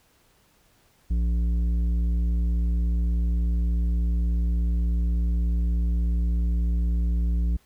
sine tone with tanh clipping, 58.27 Hz, A#1, in tune, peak -22 dBFS, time 1.1-7.57 s, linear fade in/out 10 ms, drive 9 dB, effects pink hiss -62 dBFS RMS until 7.65 s

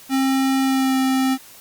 square tone with pitch glide, 267 to 263.2 Hz, C4 to C4, +35 to +10 cents, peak -17 dBFS, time 0.09-1.38 s, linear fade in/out 50 ms, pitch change -25 cents, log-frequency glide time 0.63-0.97 s, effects white hiss -44 dBFS RMS until 1.6 s + Opus 48 kbps

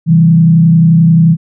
sine tone with frequency modulation, 164.3 Hz, E3, 5 cents flat, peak -3 dBFS, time 0.06-1.37 s, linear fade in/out 50 ms, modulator 31.4 Hz, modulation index 0.56, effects none

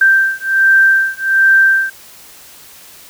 sine beating tone pair, 1568 / 1569.3 Hz, G6 / G6, 0 / +1 cents, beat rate 1.3 Hz, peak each -11 dBFS, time 0.01-1.9 s, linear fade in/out 5 ms, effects white hiss -39 dBFS RMS until 3.09 s

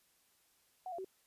sine tone with pitch steps, 741 / 685 / 379.4 Hz, F#5 / F5 / F#4, +2 / -34 / +43 cents, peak -40 dBFS, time 0.86-1.046 s, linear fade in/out 2 ms, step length 62 ms, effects white hiss -72 dBFS RMS until 1.26 s + resampled to 32000 Hz

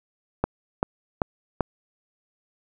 click train, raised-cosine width 1 ms, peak -7 dBFS, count 4, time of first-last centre 0.44-1.607 s, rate 2.57 Hz, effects none

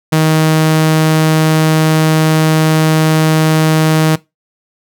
sawtooth tone, 157.5 Hz, D#3, 21 cents sharp, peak -4 dBFS, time 0.12-4.16 s, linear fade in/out 10 ms, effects noise-tail reverb RT60 0.2 s tail -20 dB re dry

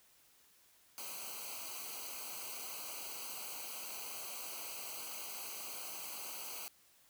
white noise with comb filter, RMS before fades -45 dBFS, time 0.98-6.68 s, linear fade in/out 0 ms, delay 0.56 ms, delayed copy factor -0.95, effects white hiss -67 dBFS RMS until 7.09 s

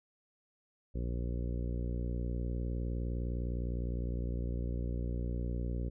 harmonic tone, 59.7 Hz, A#1, 42 cents sharp, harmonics 1 / 2 / 3 / 4 / 5 / 6 / 7 / 8 / 9, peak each -34 / -40 / -44 / -46 / -48 / -50 / -51 / -52 / -53 dBFS, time 0.94-5.9 s, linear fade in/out 20 ms, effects none

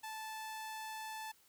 sawtooth tone, 875 Hz, A5, 10 cents flat, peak -39 dBFS, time 0.03-1.32 s, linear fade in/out 10 ms, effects white hiss -68 dBFS RMS until 1.48 s

